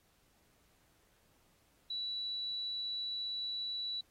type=tone; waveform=sine; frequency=3939 Hz; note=B7; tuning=5 cents flat; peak=-36 dBFS; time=1.9-4.01 s; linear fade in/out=5 ms; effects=pink hiss -71 dBFS RMS until 4.1 s + AAC 48 kbps